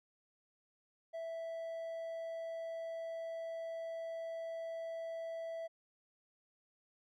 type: tone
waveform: triangle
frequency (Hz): 659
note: E5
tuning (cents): -1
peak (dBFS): -38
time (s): 1.13-5.68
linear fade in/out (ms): 20
effects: none